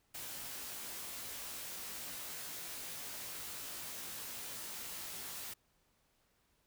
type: noise with comb filter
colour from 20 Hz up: white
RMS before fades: -45 dBFS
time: 0.14-5.54 s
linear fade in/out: 10 ms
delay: 18 ms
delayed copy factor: +0.75
effects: pink hiss -75 dBFS RMS until 6.66 s